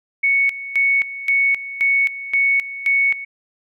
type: tone with tremolo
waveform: sine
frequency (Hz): 2218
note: C#7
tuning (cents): 0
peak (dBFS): -13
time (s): 0.23-3.25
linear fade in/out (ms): 10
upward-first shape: square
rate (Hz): 1.9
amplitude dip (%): 80
effects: none